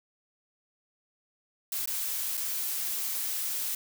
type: noise with dropouts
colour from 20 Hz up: blue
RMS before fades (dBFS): -32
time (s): 1.72-3.75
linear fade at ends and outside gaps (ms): 2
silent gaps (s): 1.858-1.874 / 2.371-2.375
effects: none